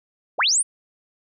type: linear sweep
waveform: sine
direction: up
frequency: 272.9 to 9956 Hz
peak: -16 dBFS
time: 0.38-0.63 s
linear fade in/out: 20 ms
effects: none